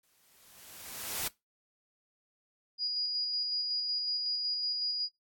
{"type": "noise with exponential growth", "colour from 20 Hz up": "white", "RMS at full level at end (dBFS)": -32, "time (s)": [0.03, 1.28], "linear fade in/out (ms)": 5, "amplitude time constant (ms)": 270}
{"type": "tone with tremolo", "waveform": "sine", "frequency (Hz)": 4889, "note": "D#8", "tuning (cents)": -31, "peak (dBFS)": -30, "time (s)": [2.78, 5.09], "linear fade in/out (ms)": 50, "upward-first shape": "square", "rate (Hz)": 5.4, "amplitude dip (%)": 25}
{"effects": ["noise-tail reverb RT60 0.2 s tail -21 dB re dry", "AAC 64 kbps"]}